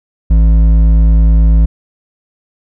triangle tone with hard clipping, 54.6 Hz, A1, 13 cents flat, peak -6 dBFS, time 0.3-1.66 s, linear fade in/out 10 ms, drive 11 dB, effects none

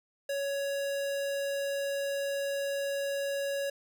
square tone, 558 Hz, C#5, 11 cents sharp, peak -31 dBFS, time 0.29-3.7 s, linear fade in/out 5 ms, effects none

